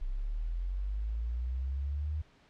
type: linear sweep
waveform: sine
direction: up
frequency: 30.87 to 77.78 Hz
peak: -31 dBFS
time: 0.01-2.22 s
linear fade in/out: 10 ms
effects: pink hiss -63 dBFS RMS until 2.49 s + low-pass 4000 Hz 12 dB/octave